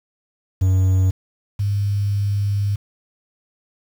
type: tone pair in turn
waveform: triangle / sine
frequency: 93.8 / 101.3 Hz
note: F#2 / G#2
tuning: +24 / -43 cents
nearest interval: minor second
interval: 133 cents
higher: second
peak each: -11 / -17 dBFS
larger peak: first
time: 0.61-1.11 / 1.59-2.76 s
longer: second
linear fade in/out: 10 ms
effects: 7-bit